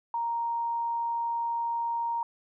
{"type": "tone", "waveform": "sine", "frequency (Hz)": 933, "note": "A#5", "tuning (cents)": 1, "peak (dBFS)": -27, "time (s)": [0.14, 2.23], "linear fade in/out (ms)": 2, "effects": []}